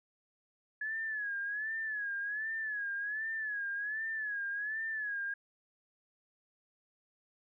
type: tone with vibrato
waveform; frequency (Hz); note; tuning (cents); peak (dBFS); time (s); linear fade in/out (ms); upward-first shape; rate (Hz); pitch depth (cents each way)
sine; 1697; G#6; +37; -34; 0.81-5.34; 5; sine; 1.3; 97
effects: none